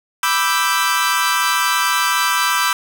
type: chord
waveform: sawtooth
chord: E minor seventh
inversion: second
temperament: equal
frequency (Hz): 987.8 / 1174.7 / 1318.5 / 1568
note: B5 / D6 / E6 / G6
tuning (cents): 0 / 0 / 0 / 0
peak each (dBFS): -17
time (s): 0.23-2.73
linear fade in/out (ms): 2
effects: none